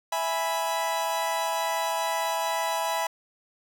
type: chord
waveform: 40% pulse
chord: E major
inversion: none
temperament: equal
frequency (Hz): 659.3 / 830.6 / 987.8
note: E5 / G#5 / B5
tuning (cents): 0 / 0 / 0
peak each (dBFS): -30 / -30 / -28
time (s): 0.12-3.07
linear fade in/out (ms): 5
effects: none